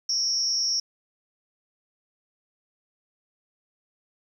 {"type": "tone with amplitude modulation", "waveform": "sine", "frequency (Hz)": 5510, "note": "F8", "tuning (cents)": -24, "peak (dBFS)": -18, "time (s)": [0.09, 0.8], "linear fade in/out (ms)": 5, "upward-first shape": "sine", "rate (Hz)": 271, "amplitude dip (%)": 100, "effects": ["9-bit"]}